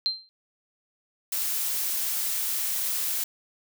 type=tone with exponential decay; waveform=sine; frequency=4141 Hz; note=C8; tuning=19 cents flat; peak=-19 dBFS; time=0.06-0.29 s; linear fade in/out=0 ms; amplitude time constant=48 ms
type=noise; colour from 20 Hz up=blue; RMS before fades=-28 dBFS; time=1.32-3.24 s; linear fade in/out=5 ms
effects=none